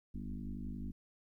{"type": "tone with frequency modulation", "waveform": "sine", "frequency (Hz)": 125.2, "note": "B2", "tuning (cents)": 24, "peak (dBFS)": -39, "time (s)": [0.14, 0.92], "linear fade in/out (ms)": 10, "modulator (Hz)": 51.2, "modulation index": 2.8, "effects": ["13-bit"]}